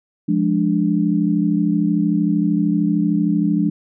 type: chord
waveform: sine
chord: D diminished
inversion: first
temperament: equal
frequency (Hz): 174.61 / 207.7 / 293.7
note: F3 / Ab3 / D4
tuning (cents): 0 / 0 / 0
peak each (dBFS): -19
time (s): 0.28-3.7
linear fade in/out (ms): 10
effects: none